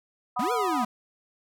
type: chord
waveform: sine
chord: B major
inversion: second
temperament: equal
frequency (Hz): 740 / 987.8 / 1244.5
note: F#5 / B5 / D#6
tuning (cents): 0 / 0 / 0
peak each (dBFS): -30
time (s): 0.36-0.85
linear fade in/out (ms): 10
type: linear two-way sweep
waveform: square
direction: up then down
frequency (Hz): 184.8 to 494 to 208.8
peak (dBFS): -28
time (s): 0.39-0.85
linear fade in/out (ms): 5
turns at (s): 0.52
effects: none